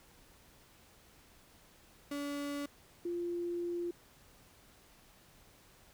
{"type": "tone pair in turn", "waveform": ["35% pulse", "sine"], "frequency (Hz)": [286.2, 347], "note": ["D4", "F4"], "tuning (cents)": [-45, -11], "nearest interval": "minor third", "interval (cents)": 334, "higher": "second", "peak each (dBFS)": [-35, -34], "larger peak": "second", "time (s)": [[2.11, 2.66], [3.05, 3.91]], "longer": "second", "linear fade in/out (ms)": 5, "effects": ["pink hiss -62 dBFS RMS until 5.93 s"]}